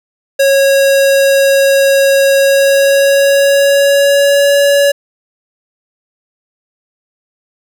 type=tone with pitch glide; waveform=square; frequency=549 to 565.7 Hz; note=C#5 to C#5; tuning=-17 to +35 cents; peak=-7 dBFS; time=0.39-4.92 s; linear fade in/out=10 ms; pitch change=+52 cents; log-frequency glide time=2.38-4.54 s; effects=none